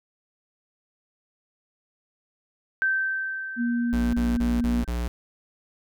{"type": "tone with exponential decay", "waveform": "sine", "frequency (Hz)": 1553, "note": "G6", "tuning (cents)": -17, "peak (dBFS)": -19, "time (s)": [2.82, 5.08], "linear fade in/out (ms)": 0, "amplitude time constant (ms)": 490}
{"type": "tone", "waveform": "sine", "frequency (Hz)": 238.5, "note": "A#3", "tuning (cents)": 40, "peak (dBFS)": -22, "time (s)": [3.56, 4.85], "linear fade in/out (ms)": 50}
{"type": "tone bursts", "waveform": "square", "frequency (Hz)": 59.5, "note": "A#1", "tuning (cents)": 36, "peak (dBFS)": -26, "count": 5, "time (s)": [3.93, 5.078], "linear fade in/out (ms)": 0, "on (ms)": 200, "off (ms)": 37}
{"effects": []}